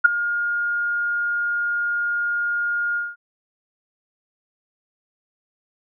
sine tone with ADSR envelope, 1420 Hz, F6, 28 cents sharp, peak -5 dBFS, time 0.04-3.16 s, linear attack 14 ms, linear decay 11 ms, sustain -15 dB, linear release 200 ms, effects none

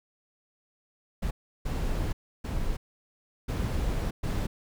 brown noise bursts at uneven times, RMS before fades -29 dBFS, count 5, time 1.22-1.31 / 1.65-2.13 / 2.44-2.77 / 3.48-4.11 / 4.23-4.47 s, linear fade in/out 10 ms, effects none

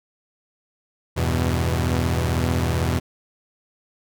sawtooth chord, E minor, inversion none, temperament equal with one note detuned, 82.41 / 98 / 124.55 Hz, E2 / G2 / B2, 0 / 0 / +15 cents, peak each -18 / -24 / -20 dBFS, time 1.16-3 s, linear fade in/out 20 ms, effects none

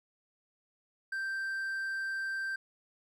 triangle tone, 1568 Hz, G6, in tune, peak -31 dBFS, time 1.12-2.56 s, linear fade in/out 5 ms, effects none

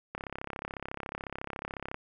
click train, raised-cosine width 0.5 ms, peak -21 dBFS, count 62, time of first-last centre 0.15-1.944 s, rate 34 Hz, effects none

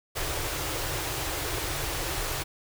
pink band-stop noise, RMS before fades -31 dBFS, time 0.15-2.44 s, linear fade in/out 20 ms, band 150 to 290 Hz, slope 96 dB/octave, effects none

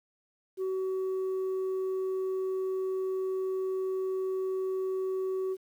sine tone, 377.7 Hz, F#4, 36 cents sharp, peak -26 dBFS, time 0.57-5.57 s, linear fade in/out 50 ms, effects tanh soft clip ceiling -28 dBFS + 10-bit

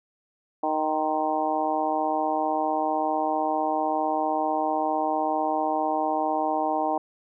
harmonic tone with a mistuned harmonic, 155.56 Hz, D#3, in tune, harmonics 2 / 3 / 4 / 5 / 6 / 7, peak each -30 / -35 / -29 / -26 / -30 / -35 dBFS, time 0.63-6.98 s, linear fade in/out 5 ms, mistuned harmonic 7, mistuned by -56 cents, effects none

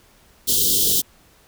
white band-stop noise, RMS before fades -18 dBFS, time 0.47-1.02 s, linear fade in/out 20 ms, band 500 to 3000 Hz, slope 96 dB/octave, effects pink hiss -54 dBFS RMS until 1.47 s

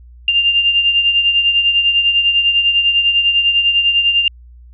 sine beating tone pair, 2794 / 2804 Hz, F7 / F7, 0 / +6 cents, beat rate 10 Hz, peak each -11 / -19 dBFS, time 0.28-4.28 s, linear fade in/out 2 ms, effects added 60 Hz sine -37 dBFS peak until 4.73 s

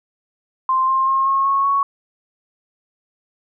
sine tone with pitch steps, 1046.5 / 1059.3 / 1072.2 / 1085.3 / 1098.5 / 1111.9 Hz, C6 / C6 / C6 / C#6 / C#6 / C#6, 0 / +21 / +42 / -37 / -16 / +5 cents, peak -14 dBFS, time 0.69-1.83 s, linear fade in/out 2 ms, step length 190 ms, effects none

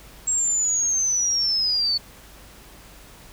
sine linear sweep, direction down, 7610 to 4435 Hz, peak -19 dBFS, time 0.27-1.98 s, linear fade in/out 10 ms, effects added 50 Hz sine -51 dBFS peak until 3.32 s + pink hiss -47 dBFS RMS until 3.32 s

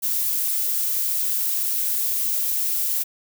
violet noise, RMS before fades -23 dBFS, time 0.02-3.04 s, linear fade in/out 20 ms, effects none

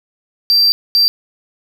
triangle tone bursts at uneven times, 4699 Hz, D8, in tune, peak -7 dBFS, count 2, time 0.5-0.72 / 0.95-1.08 s, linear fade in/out 0 ms, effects 7-bit

